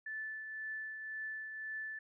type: tone with tremolo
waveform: sine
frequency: 1750 Hz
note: A6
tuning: 10 cents flat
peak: -38 dBFS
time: 0.06-1.99 s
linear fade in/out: 5 ms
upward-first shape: triangle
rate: 1.9 Hz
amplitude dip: 45%
effects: none